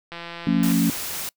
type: click train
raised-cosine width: 0.3 ms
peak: -19 dBFS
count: 103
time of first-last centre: 0.12-0.72 s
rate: 170 Hz
type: chord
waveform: sine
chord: F augmented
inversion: none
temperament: equal with one note detuned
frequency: 174.61 / 225.3 / 277.2 Hz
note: F3 / A3 / C#4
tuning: 0 / +41 / 0 cents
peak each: -21 dBFS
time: 0.47-0.9 s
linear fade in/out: 2 ms
type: noise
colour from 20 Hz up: white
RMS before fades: -30 dBFS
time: 0.63-1.29 s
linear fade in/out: 2 ms
effects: noise-tail reverb RT60 0.1 s tail -25 dB re dry